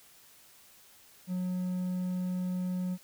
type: tone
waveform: triangle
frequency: 182.1 Hz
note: F#3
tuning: 27 cents flat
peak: -28 dBFS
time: 1.27-2.98 s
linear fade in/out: 50 ms
effects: white hiss -58 dBFS RMS until 3.03 s